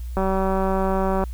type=click train; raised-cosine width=1 ms; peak=-10 dBFS; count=205; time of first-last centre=0.17-1.238 s; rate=191 Hz; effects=added 60 Hz sine -28 dBFS peak until 1.33 s + white hiss -53 dBFS RMS until 1.33 s